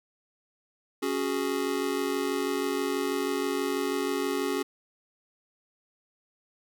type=chord; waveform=square; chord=C# suspended fourth; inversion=none; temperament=just; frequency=277.2 / 369.6 / 415.8 Hz; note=C#4 / F#4 / G#4; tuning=0 / -2 / +2 cents; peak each=-32 dBFS; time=1.02-4.63 s; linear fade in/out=10 ms; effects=none